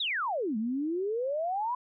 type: exponential two-way sweep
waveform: sine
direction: down then up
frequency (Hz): 3965 to 209.6 to 1014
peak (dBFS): -28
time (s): 0-1.75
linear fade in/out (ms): 5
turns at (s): 0.57
effects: none